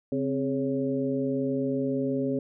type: harmonic tone with a mistuned harmonic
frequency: 138.59 Hz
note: C#3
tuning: in tune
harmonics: 1 / 2 / 3 / 4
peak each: -35 / -27 / -31 / -33 dBFS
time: 0.12-2.39 s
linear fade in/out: 2 ms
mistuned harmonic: 2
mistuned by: -84 cents
effects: none